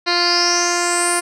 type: tone with low-pass filter sweep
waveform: 10% pulse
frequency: 349.2 Hz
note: F4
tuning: in tune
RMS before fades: -17 dBFS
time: 0.06-1.21 s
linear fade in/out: 20 ms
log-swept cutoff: 4000 to 9800 Hz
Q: 8.6
effects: none